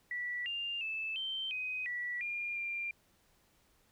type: tone with pitch steps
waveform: sine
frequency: 1954 / 2799 / 2625 / 3115 / 2511 / 1949 / 2409 / 2385 Hz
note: B6 / F7 / E7 / G7 / D#7 / B6 / D7 / D7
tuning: -19 / +3 / -8 / -12 / +15 / -23 / +43 / +26 cents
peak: -35 dBFS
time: 0.11-2.91 s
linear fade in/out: 2 ms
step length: 350 ms
effects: pink hiss -70 dBFS RMS until 3.91 s